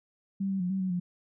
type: tone with pitch steps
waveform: sine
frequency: 195.1 / 192.9 / 179.3 / 192 / 186.8 / 177.6 Hz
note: G3 / G3 / F3 / G3 / F#3 / F3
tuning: -8 / -28 / +46 / -36 / +17 / +29 cents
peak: -27 dBFS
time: 0.4-1 s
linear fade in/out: 10 ms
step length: 100 ms
effects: none